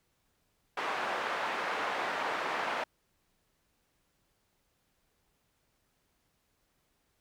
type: band-pass noise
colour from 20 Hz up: pink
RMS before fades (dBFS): -34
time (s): 0.77-2.84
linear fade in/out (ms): 5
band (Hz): 660 to 1900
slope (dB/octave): 12
effects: pink hiss -75 dBFS RMS until 7.2 s